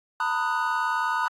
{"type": "chord", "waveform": "triangle", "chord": "B major seventh", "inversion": "third", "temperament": "equal with one note detuned", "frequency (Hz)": [908.4, 987.8, 1244.5, 1480], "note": ["A#5", "B5", "D#6", "F#6"], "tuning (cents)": [-45, 0, 0, 0], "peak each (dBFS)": -27, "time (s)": [0.2, 1.28], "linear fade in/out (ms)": 2, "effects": ["AAC 48 kbps"]}